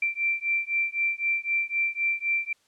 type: beating tone pair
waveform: sine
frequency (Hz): 2349 / 2352.9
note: D7 / D7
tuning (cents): 0 / +3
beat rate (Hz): 3.9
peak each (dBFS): -27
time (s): 0.02-2.53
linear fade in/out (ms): 5
effects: white hiss -66 dBFS RMS until 2.67 s + low-pass 8000 Hz 12 dB/octave